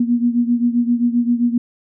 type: beating tone pair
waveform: sine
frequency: 237.4 / 245 Hz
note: A#3 / B3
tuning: +32 / -14 cents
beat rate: 7.6 Hz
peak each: -15 / -19 dBFS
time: 0-1.58 s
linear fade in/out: 5 ms
effects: none